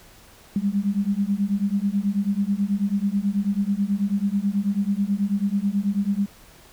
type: beating tone pair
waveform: sine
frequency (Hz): 196 / 205.2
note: G3 / G#3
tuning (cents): 0 / -21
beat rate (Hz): 9.2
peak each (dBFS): -23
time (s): 0.56-6.26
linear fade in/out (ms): 2
effects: pink hiss -50 dBFS RMS until 6.72 s